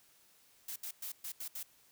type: noise bursts at uneven times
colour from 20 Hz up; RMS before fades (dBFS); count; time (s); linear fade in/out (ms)
blue; -42; 6; 0.68-0.76 / 0.83-0.91 / 1.02-1.12 / 1.24-1.32 / 1.4-1.48 / 1.55-1.63; 5
effects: white hiss -66 dBFS RMS until 1.91 s